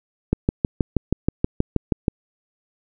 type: click train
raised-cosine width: 3 ms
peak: -4 dBFS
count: 12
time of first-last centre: 0.33-2.082 s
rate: 6.28 Hz
effects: none